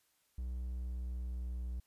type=tone with pitch glide; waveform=triangle; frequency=62 to 61.15 Hz; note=B1 to B1; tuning=+7 to -16 cents; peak=-35 dBFS; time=0.38-1.8 s; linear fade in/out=5 ms; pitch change=-23 cents; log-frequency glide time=0.57-1.68 s; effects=white hiss -75 dBFS RMS until 1.86 s + resampled to 32000 Hz